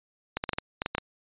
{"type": "clicks", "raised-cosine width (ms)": 0.3, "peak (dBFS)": -12, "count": 9, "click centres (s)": [0.37, 0.439, 0.492, 0.533, 0.585, 0.819, 0.861, 0.95, 0.982], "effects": ["resampled to 8000 Hz"]}